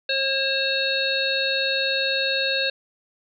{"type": "harmonic tone with a mistuned harmonic", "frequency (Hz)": 540, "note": "C#5", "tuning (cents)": -45, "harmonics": [1, 3, 5, 7, 8], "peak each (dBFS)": [-27, -27, -27, -27, -27], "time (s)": [0.09, 2.7], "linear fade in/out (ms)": 5, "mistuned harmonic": 5, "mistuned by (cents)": -18, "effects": []}